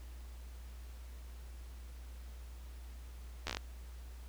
slowing click train, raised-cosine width 0.2 ms, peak -19 dBFS, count 7, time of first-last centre 3.47-3.57 s, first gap 12 ms, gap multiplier 1.13, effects added 60 Hz sine -46 dBFS peak until 4.28 s + pink hiss -61 dBFS RMS until 4.28 s

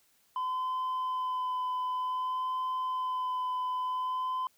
sine tone with vibrato, 1016 Hz, B5, 49 cents sharp, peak -27 dBFS, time 0.36-4.47 s, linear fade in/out 2 ms, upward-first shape sine, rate 0.54 Hz, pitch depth 13 cents each way, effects tanh soft clip ceiling -29 dBFS + white hiss -68 dBFS RMS until 4.57 s

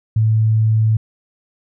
sine tone, 110 Hz, A2, in tune, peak -11 dBFS, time 0.16-0.97 s, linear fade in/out 5 ms, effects none

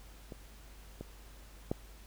clicks, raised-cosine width 2 ms, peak -30 / -28 / -18 dBFS, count 3, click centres 0.322 / 1.01 / 1.715 s, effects added 50 Hz sine -52 dBFS peak until 2.06 s + pink hiss -58 dBFS RMS until 2.06 s

